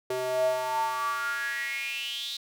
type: tone with high-pass filter sweep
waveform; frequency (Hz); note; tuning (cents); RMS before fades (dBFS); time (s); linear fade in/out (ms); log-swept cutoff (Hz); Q
square; 127.7; C3; -42; -30; 0.1-2.37; 5; 460 to 3900; 8.2
effects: none